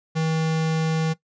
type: tone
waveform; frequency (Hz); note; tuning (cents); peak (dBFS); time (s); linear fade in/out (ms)
square; 160; D#3; +49; -21; 0.15-1.14; 20
effects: noise-tail reverb RT60 0.1 s tail -18 dB re dry + resampled to 16000 Hz